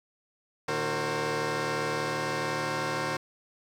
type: tone cluster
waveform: 15% pulse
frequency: 115 / 152.8 / 372 / 458.1 / 530 Hz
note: A#2 / D#3 / F#4 / A#4 / C5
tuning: -23 / -31 / +9 / -30 / +22 cents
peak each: -34 / -29 / -29 / -28 / -26 dBFS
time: 0.68-3.17 s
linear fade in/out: 5 ms
effects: low-pass 7000 Hz 12 dB/octave + 9-bit